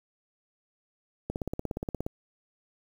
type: click train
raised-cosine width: 2 ms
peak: -18 dBFS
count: 14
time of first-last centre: 1.3-2.065 s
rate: 17 Hz
effects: 8-bit